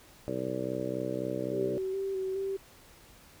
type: harmonic tone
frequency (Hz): 63.8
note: C2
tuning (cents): -43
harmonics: 2 / 3 / 4 / 5 / 6 / 7 / 8 / 9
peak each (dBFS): -41 / -41 / -41 / -37 / -40 / -38 / -41 / -37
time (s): 0.28-1.78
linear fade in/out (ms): 0
type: tone with vibrato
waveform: sine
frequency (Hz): 384.1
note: G4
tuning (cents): -35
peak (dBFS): -30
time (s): 1.52-2.57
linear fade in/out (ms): 10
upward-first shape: square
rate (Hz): 2.4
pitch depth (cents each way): 22
effects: pink hiss -56 dBFS RMS until 3.4 s